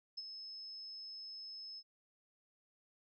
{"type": "tone with ADSR envelope", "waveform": "sine", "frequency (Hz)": 5200, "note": "E8", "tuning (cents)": -24, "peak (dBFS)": -39, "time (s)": [0.17, 1.83], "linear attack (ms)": 12, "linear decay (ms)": 32, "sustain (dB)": -7, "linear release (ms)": 50, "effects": []}